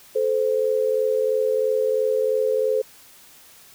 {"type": "tone pair together", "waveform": "sine", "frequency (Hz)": [435, 518], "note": ["A4", "C5"], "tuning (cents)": [-20, -17], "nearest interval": "minor third", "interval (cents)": 303, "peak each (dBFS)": -21, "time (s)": [0.15, 2.82], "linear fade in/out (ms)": 10, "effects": ["white hiss -49 dBFS RMS until 3.74 s"]}